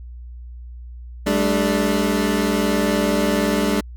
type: chord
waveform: 25% pulse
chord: G suspended second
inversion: none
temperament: equal with one note detuned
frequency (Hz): 196 / 216.2 / 293.7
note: G3 / A3 / D4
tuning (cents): 0 / -30 / 0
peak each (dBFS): -18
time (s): 1.26-3.81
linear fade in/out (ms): 10
effects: added 60 Hz sine -33 dBFS peak until 3.96 s